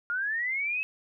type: linear sweep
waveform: sine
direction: up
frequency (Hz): 1396.9 to 2600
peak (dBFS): -27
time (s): 0.1-0.83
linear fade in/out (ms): 0
effects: none